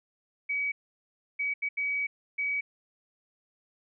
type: tone bursts at uneven times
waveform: sine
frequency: 2271 Hz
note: C#7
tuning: 41 cents sharp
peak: -27 dBFS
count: 5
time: 0.49-0.72 / 1.39-1.54 / 1.62-1.69 / 1.77-2.07 / 2.38-2.61 s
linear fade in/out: 10 ms
effects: none